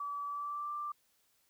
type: tone with pitch glide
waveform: sine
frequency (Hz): 1149 to 1180.6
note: D6 to D6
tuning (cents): -38 to +9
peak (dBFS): -36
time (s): 0-0.92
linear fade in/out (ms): 5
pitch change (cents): +47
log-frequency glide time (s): 0.26-0.73
effects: white hiss -73 dBFS RMS until 1.49 s